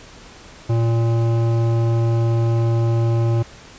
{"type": "tone with hard clipping", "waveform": "sine", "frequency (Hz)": 115.5, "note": "A#2", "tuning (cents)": -16, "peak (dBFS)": -17, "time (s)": [0.69, 3.43], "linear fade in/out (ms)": 10, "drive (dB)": 14, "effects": ["pink hiss -42 dBFS RMS until 3.78 s", "resampled to 16000 Hz"]}